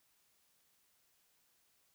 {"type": "silence", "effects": ["white hiss -74 dBFS RMS until 1.94 s"]}